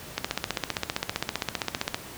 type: click train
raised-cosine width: 0.2 ms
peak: -8 dBFS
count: 28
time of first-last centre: 0.18-1.945 s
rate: 15.3 Hz
effects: pink hiss -42 dBFS RMS until 2.17 s + high-pass 60 Hz 12 dB/octave